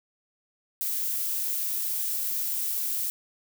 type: noise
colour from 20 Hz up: violet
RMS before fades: -29 dBFS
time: 0.81-3.1 s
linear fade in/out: 0 ms
effects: none